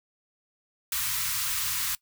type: band-stop noise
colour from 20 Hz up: white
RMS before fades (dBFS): -29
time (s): 0.92-1.95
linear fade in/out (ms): 2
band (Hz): 150 to 1000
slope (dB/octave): 48
effects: noise-tail reverb RT60 0.1 s tail -21 dB re dry